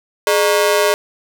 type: ring-modulated tone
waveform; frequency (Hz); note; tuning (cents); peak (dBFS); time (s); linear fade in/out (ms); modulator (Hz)
sawtooth; 512; C5; -38; -5; 0.27-0.94; 0; 91.5
effects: none

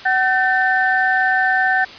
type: tone cluster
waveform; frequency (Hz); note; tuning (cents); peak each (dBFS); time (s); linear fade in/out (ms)
sine; 755 / 1536 / 1791; F#5 / G6 / A6; +35 / -36 / +30; -18; 0.05-1.85; 10
effects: white hiss -36 dBFS RMS until 1.98 s + resampled to 11025 Hz

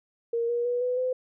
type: tone with pitch steps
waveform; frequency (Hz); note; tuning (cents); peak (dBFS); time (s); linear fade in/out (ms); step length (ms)
sine; 466.2 / 476.5 / 487.1 / 497.9 / 509; A#4 / A#4 / B4 / B4 / C5; 0 / +38 / -24 / +14 / -48; -24; 0.33-1.13; 5; 160
effects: none

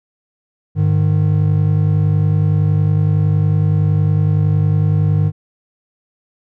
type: tone pair together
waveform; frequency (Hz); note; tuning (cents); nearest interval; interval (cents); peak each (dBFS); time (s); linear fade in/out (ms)
triangle; 101.98 / 152.8; G#2 / D#3; -31 / -31; perfect fifth; 700; -12; 0.75-5.32; 50
effects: none

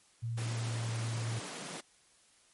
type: tone with pitch glide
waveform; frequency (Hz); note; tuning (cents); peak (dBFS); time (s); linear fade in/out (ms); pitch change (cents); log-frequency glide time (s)
sine; 115.7 to 114.64; A#2 to A#2; -13 to -28; -33; 0.22-1.4; 20; -15; 0.5-0.95
type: high-pass noise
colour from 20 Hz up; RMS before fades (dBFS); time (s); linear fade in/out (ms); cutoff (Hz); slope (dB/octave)
pink; -43; 0.37-1.81; 10; 150; 48
effects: white hiss -65 dBFS RMS until 2.53 s + MP3 48 kbps

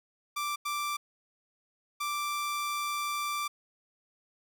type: tone bursts at uneven times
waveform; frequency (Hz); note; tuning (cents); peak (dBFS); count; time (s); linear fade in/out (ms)
sawtooth; 1174.7; D6; 0; -27; 3; 0.36-0.56 / 0.65-0.97 / 2-3.48; 10
effects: none

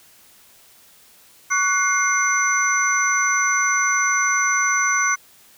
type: tone cluster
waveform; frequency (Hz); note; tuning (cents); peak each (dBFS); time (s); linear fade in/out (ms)
sine; 1123 / 1477 / 2123 / 6030; C#6 / F#6 / C7 / F#8; +22 / -3 / +25 / +32; -22; 1.5-5.16; 20
effects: white hiss -51 dBFS RMS until 5.57 s

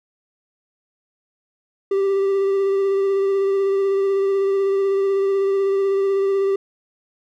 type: tone with vibrato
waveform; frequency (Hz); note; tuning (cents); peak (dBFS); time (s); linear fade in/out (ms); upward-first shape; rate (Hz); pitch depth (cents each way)
triangle; 392; G4; 0; -14; 1.91-6.56; 5; sine; 16; 17
effects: none

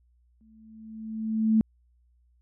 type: tone with exponential growth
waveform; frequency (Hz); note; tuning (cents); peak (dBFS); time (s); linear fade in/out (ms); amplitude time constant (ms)
sine; 220; A3; 0; -16; 0.41-1.61; 0; 260
effects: added 60 Hz sine -61 dBFS peak until 2.41 s

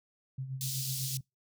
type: tone with tremolo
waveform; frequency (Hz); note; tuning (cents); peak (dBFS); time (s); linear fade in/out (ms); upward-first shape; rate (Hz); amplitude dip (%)
sine; 132.3; C3; +20; -33; 0.38-1.21; 5; sine; 8; 60
type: high-pass noise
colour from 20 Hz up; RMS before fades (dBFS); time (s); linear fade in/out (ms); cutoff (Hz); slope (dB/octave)
pink; -37; 0.61-1.17; 0; 4000; 24
effects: noise-tail reverb RT60 0.2 s tail -26 dB re dry

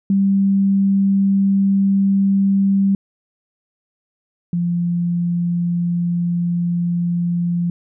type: tone pair in turn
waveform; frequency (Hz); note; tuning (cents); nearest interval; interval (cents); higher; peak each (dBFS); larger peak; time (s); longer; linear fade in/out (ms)
sine; 196 / 173.31; G3 / F3; 0 / -13; major second; 213; first; -12 / -16; first; 0.1-2.95 / 4.53-7.7; second; 2
effects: none

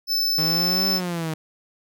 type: tone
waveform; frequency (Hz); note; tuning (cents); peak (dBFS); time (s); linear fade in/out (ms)
square; 5274; E8; 0; -20; 0.07-1.01; 50
type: exponential two-way sweep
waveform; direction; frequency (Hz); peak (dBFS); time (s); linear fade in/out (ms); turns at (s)
sawtooth; up then down; 155.7 to 194.3 to 155.7; -21; 0.38-1.34; 5; 0.87
effects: none

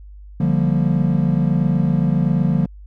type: chord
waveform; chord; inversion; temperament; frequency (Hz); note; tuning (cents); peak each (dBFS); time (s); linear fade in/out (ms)
triangle; G minor seventh; second; equal; 146.83 / 174.61 / 196 / 233.1; D3 / F3 / G3 / Bb3; 0 / 0 / 0 / 0; -17 / -16 / -21 / -21; 0.4-2.66; 5
effects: added 50 Hz sine -36 dBFS peak until 2.86 s

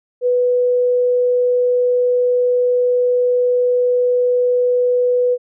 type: tone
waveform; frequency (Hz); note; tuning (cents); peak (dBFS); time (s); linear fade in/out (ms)
sine; 493.9; B4; 0; -12; 0.21-5.38; 50
effects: none

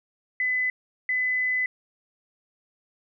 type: tone pair in turn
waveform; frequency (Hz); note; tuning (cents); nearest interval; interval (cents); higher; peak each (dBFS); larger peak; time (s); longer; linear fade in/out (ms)
sine; 2010 / 2010; B6 / B6; +30 / +30; unison; 0; neither; -22; neither; 0.4-0.7 / 1.09-1.66; second; 2
effects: none

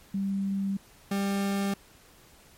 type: tone pair in turn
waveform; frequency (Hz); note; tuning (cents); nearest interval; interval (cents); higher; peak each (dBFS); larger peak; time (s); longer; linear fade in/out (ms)
sine / 40% pulse; 196 / 198.28; G3 / G3; 0 / +20; unison; 20; second; -26 / -25; second; 0.14-0.77 / 1.11-1.74; neither; 5
effects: pink hiss -56 dBFS RMS until 2.57 s + MP3 64 kbps

